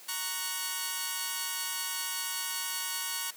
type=chord; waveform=5% pulse; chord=F# major; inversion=first; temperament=equal; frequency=932.3 / 1108.7 / 1480 Hz; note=A#5 / C#6 / F#6; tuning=0 / 0 / 0 cents; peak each=-25 dBFS; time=0.08-3.31 s; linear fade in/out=10 ms; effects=white hiss -51 dBFS RMS until 3.36 s + high-pass 300 Hz 12 dB/octave